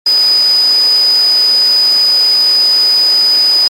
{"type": "tone in noise", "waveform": "sine", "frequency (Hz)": 4978, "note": "D#8", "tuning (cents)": 0, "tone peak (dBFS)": -6, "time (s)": [0.06, 3.68], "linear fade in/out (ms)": 5, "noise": "pink", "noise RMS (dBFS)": -24, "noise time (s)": [0.06, 3.68], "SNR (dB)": 15, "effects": ["high-pass 400 Hz 12 dB/octave", "MP3 64 kbps"]}